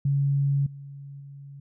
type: tone with level steps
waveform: sine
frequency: 140 Hz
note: C#3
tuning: 18 cents sharp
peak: -20 / -38 / -40 dBFS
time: 0.05-1.6 s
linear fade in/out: 5 ms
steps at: 0.66 / 1.2 s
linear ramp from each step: 5 ms
effects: none